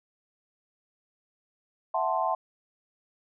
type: chord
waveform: sine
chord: F# half-diminished seventh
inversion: third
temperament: equal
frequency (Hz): 659.3 / 740 / 880 / 1046.5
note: E5 / F#5 / A5 / C6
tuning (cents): 0 / 0 / 0 / 0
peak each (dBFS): -30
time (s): 1.94-2.35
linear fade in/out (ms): 5
effects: none